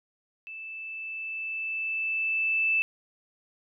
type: tone with level ramp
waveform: sine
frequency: 2637 Hz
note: E7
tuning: in tune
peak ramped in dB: -38 to -21 dBFS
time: 0.47-2.82 s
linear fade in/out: 0 ms
effects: none